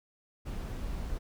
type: noise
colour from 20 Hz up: brown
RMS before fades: -36 dBFS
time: 0.45-1.19 s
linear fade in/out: 20 ms
effects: none